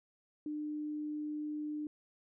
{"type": "tone", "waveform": "sine", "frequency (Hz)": 300.6, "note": "D4", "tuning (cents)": 40, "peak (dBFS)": -36, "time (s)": [0.46, 1.87], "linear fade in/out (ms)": 2, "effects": []}